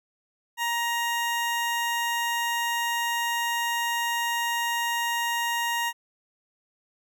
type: tone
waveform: 20% pulse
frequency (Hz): 940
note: A#5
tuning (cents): +14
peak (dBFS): -20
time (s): 0.57-5.93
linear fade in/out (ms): 50
effects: none